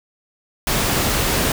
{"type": "noise", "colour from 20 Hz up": "pink", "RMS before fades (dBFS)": -19, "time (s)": [0.67, 1.52], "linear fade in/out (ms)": 2, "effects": []}